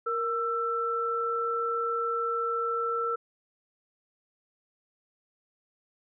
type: tone pair together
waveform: sine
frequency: 466.3 / 1333.1 Hz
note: A#4 / E6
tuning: +1 / +19 cents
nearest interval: octave + tritone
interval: 1818 cents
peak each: -31 / -28 dBFS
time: 0.06-3.16 s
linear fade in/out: 10 ms
effects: none